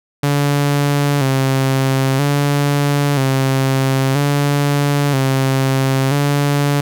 sawtooth tone with vibrato, 138.59 Hz, C#3, in tune, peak -9 dBFS, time 0.23-6.81 s, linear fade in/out 5 ms, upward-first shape square, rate 0.51 Hz, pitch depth 58 cents each way, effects none

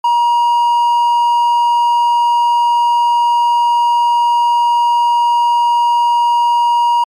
triangle tone, 951 Hz, A#5, 34 cents sharp, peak -7 dBFS, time 0.04-7.04 s, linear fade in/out 5 ms, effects MP3 64 kbps

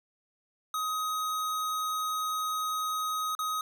square tone with dropouts, 1259 Hz, D#6, 20 cents sharp, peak -30 dBFS, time 0.74-3.61 s, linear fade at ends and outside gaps 2 ms, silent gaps 3.351-3.39 s, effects none

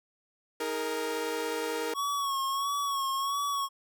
sawtooth chord, D# suspended fourth, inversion none, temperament equal with one note detuned, 316.4 / 415.3 / 466.2 Hz, D#4 / G#4 / A#4, +29 / 0 / 0 cents, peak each -34 / -34 / -28 dBFS, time 0.6-1.94 s, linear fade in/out 5 ms
square tone with vibrato, 1108.7 Hz, C#6, in tune, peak -29 dBFS, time 1.94-3.69 s, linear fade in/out 50 ms, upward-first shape sine, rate 1.5 Hz, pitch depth 48 cents each way
effects none

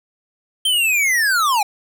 square linear sweep, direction down, 3158 to 780 Hz, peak -15 dBFS, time 0.65-1.63 s, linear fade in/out 5 ms, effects none

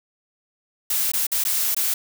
blue noise with dropouts, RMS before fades -22 dBFS, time 0.9-1.94 s, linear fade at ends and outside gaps 5 ms, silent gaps 1.118-1.135 / 1.268-1.317 / 1.44-1.45 / 1.747-1.765 s, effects none

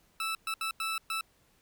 20% pulse tone bursts at uneven times, 1316 Hz, E6, 3 cents flat, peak -26 dBFS, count 5, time 0.2-0.35 / 0.47-0.54 / 0.61-0.71 / 0.8-0.98 / 1.1-1.21 s, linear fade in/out 2 ms, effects pink hiss -67 dBFS RMS until 1.61 s

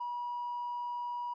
sine tone with hard clipping, 967 Hz, B5, 37 cents flat, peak -35 dBFS, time 0-1.34 s, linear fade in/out 10 ms, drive 1 dB, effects resampled to 11025 Hz

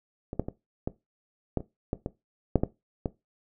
clicks, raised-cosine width 2 ms, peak -21 / -12 / -19 / -15 / -12 / -27 / -14 / -17 / -6 / -10 / -14 dBFS, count 11, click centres 0.331 / 0.396 / 0.485 / 0.875 / 1.573 / 1.605 / 1.931 / 2.061 / 2.557 / 2.635 / 3.058 s, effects noise-tail reverb RT60 0.2 s tail -17 dB re dry

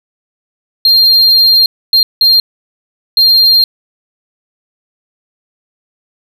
triangle tone bursts at uneven times, 4196 Hz, C8, 4 cents sharp, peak -3 dBFS, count 4, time 0.85-1.66 / 1.93-2.03 / 2.21-2.4 / 3.17-3.64 s, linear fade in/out 2 ms, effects none

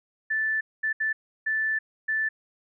sine tone bursts at uneven times, 1757 Hz, A6, 3 cents flat, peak -23 dBFS, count 5, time 0.3-0.61 / 0.83-0.93 / 1-1.13 / 1.46-1.79 / 2.08-2.29 s, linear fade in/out 10 ms, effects none

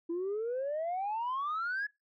sine exponential sweep, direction up, 329.6 to 1713 Hz, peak -30 dBFS, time 0.09-1.87 s, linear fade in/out 10 ms, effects noise-tail reverb RT60 0.2 s tail -24 dB re dry + tanh soft clip ceiling -29 dBFS

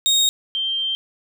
30% pulse / sine tone pair in turn, 3729 / 3152 Hz, A#7 / G7, 0 / +9 cents, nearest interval minor third, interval 291 cents, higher first, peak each -12 / -20 dBFS, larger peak first, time 0.06-0.29 / 0.55-0.95 s, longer second, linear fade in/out 0 ms, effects none

